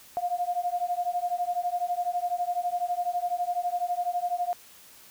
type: beating tone pair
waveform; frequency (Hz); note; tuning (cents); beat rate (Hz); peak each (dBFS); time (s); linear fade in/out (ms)
sine; 703 / 715; F5 / F5; +11 / +41; 12; -29; 0.17-4.53; 0
effects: white hiss -52 dBFS RMS until 5.1 s